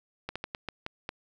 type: slowing click train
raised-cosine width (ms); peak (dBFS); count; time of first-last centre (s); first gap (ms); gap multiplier
0.3; -18; 7; 0.29-1.091; 66; 1.28
effects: none